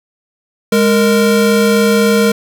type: tone pair together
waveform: square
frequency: 206.6 / 463.3 Hz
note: G#3 / A#4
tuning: -9 / -11 cents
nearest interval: octave + major second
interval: 1398 cents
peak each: -12 dBFS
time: 0.72-2.32 s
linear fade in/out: 5 ms
effects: none